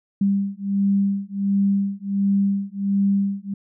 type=beating tone pair; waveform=sine; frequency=197.6 / 199 Hz; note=G3 / G3; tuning=+14 / +26 cents; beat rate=1.4 Hz; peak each=-21 dBFS; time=0.21-3.54 s; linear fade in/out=5 ms; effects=none